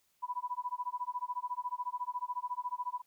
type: tone with tremolo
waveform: sine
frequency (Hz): 987.8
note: B5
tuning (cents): 0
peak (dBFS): -31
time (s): 0.22-3.02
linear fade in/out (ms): 20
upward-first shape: sine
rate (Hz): 14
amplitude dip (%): 100
effects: white hiss -74 dBFS RMS until 3.06 s